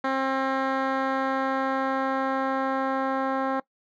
10% pulse tone with low-pass filter sweep, 266.7 Hz, C4, 33 cents sharp, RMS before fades -26 dBFS, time 0.04-3.6 s, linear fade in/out 5 ms, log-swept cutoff 2200 to 1300 Hz, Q 0.82, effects noise-tail reverb RT60 0.1 s tail -21 dB re dry

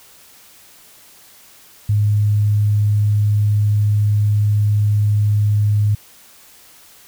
sine tone, 104.3 Hz, G#2, 8 cents sharp, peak -12 dBFS, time 1.89-5.95 s, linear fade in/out 5 ms, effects white hiss -46 dBFS RMS until 7.07 s

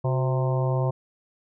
harmonic tone with a mistuned harmonic, 130.81 Hz, C3, in tune, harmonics 1 / 3 / 4 / 5 / 6 / 7 / 8, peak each -22 / -32 / -31 / -33 / -40 / -35 / -38 dBFS, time 0.04-0.91 s, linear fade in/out 10 ms, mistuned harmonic 3, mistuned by -93 cents, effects none

